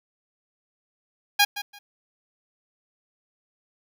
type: tone with echo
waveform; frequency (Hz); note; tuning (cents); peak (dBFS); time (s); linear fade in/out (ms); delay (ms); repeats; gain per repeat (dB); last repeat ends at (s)
10% pulse; 817; G#5; -29; -7; 1.39-1.45; 10; 170; 2; -14; 1.79
effects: none